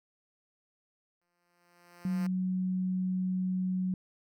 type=tone with exponential growth; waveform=5% pulse; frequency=174.61 Hz; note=F3; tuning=in tune; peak=-31 dBFS; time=1.21-2.27 s; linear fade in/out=5 ms; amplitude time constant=230 ms
type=tone; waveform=sine; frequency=185 Hz; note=F#3; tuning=in tune; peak=-28 dBFS; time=2.05-3.94 s; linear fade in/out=2 ms
effects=none